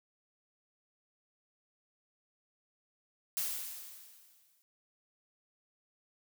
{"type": "noise with exponential decay", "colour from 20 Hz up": "blue", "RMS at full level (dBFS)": -33, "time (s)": [3.37, 4.62], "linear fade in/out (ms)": 0, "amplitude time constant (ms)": 270, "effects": []}